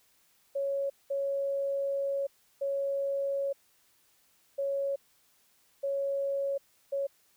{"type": "tone bursts at uneven times", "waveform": "sine", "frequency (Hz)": 554.4, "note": "C#5", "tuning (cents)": 0, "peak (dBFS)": -28, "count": 6, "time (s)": [[0.55, 0.9], [1.1, 2.27], [2.61, 3.53], [4.58, 4.96], [5.83, 6.58], [6.92, 7.07]], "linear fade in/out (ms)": 10, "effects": ["white hiss -67 dBFS RMS until 7.36 s"]}